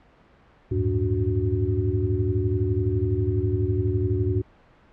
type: tone cluster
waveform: sine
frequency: 80.7 / 100.1 / 112.1 / 289.8 / 369.5 Hz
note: E2 / G2 / A2 / D4 / F#4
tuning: -36 / +37 / +33 / -23 / -2 cents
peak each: -28 / -24 / -28 / -31 / -27 dBFS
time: 0.71-4.42 s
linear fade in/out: 10 ms
effects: pink hiss -55 dBFS RMS until 4.92 s + low-pass 2000 Hz 12 dB/octave